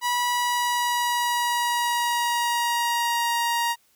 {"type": "tone with pitch glide", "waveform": "sawtooth", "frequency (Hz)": [974, 940.8], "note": ["B5", "A#5"], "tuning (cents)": [-24, 16], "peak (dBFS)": -18, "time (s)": [0.01, 3.76], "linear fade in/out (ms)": 50, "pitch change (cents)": -60, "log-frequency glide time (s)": [0.29, 3.32], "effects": ["white hiss -63 dBFS RMS until 3.95 s"]}